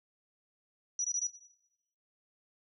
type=tone bursts; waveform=sine; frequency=5860 Hz; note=F#8; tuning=18 cents flat; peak=-30 dBFS; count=4; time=0.99-1.269 s; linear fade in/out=2 ms; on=54 ms; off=21 ms; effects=noise-tail reverb RT60 0.9 s tail -17 dB re dry